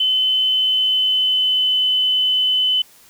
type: tone with pitch glide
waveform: sine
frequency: 3042 to 3023 Hz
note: F#7 to F#7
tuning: +47 to +36 cents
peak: -14 dBFS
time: 0-2.82 s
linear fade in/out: 5 ms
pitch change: -11 cents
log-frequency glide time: 0.51-1.75 s
effects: white hiss -49 dBFS RMS until 3.09 s